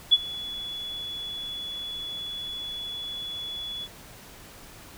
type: tone with ADSR envelope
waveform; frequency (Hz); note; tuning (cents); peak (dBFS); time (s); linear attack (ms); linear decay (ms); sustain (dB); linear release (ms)
sine; 3408; G#7; +44; -11; 0.11-3.88; 22; 36; -21; 44
effects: pink hiss -47 dBFS RMS until 4.97 s